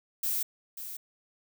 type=noise with echo; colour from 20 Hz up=violet; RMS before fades=-30 dBFS; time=0.23-0.43 s; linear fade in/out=5 ms; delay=540 ms; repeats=1; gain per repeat=-10 dB; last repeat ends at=0.97 s; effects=none